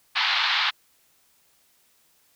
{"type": "band-pass noise", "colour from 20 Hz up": "white", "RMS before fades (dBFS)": -23, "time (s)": [0.15, 0.71], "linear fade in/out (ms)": 20, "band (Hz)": [810, 4300], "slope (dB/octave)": 48, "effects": ["white hiss -63 dBFS RMS until 2.35 s"]}